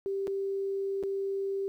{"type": "tone with dropouts", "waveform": "sine", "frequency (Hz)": 392, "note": "G4", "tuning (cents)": 0, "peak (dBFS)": -29, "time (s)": [0.06, 1.68], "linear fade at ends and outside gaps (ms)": 0, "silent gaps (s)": [[0.271, 0.278], [1.028, 1.036]], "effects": ["11-bit"]}